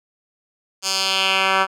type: tone with band-pass filter sweep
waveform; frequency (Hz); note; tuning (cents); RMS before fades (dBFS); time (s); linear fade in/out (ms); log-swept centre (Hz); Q
10% pulse; 191.5; G3; -40; -19; 0.82-1.67; 50; 6100 to 1500; 1.9
effects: none